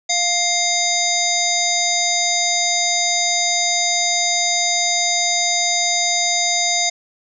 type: harmonic tone with a mistuned harmonic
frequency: 700 Hz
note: F5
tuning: 4 cents sharp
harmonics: 1 / 3 / 5 / 7 / 9 / 10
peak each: -23 / -23 / -23 / -23 / -23 / -23 dBFS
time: 0.09-6.9 s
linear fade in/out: 10 ms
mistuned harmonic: 5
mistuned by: +94 cents
effects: none